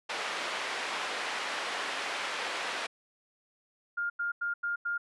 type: band-pass noise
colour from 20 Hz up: white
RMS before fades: -35 dBFS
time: 0.09-2.87 s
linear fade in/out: 10 ms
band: 480 to 2500 Hz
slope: 12 dB/octave
type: tone bursts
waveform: sine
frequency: 1408 Hz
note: F6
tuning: 14 cents sharp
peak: -29 dBFS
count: 5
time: 3.97-4.98 s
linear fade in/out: 10 ms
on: 130 ms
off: 90 ms
effects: resampled to 24000 Hz